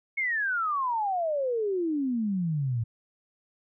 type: exponential sweep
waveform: sine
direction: down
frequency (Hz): 2209 to 110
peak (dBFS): -25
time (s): 0.17-2.84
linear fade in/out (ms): 10
effects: none